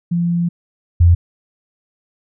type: tone pair in turn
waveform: sine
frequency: 172 / 86 Hz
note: F3 / F2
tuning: -26 / -26 cents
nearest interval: octave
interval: 1200 cents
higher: first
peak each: -14 / -6 dBFS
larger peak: second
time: 0.11-0.49 / 1-1.15 s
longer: first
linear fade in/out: 10 ms
effects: none